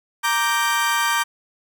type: chord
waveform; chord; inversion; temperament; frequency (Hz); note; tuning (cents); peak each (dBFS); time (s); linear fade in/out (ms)
30% pulse; G minor; first; equal; 932.3 / 1174.7 / 1568; Bb5 / D6 / G6; 0 / 0 / 0; -20; 0.23-1.24; 20
effects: none